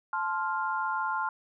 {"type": "chord", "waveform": "sine", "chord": "F major", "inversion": "first", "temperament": "just", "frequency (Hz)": [873.1, 1047.7, 1396.9], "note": ["A5", "C6", "F6"], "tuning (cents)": [-14, 2, 0], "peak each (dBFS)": -32, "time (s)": [0.13, 1.29], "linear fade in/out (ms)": 2, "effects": []}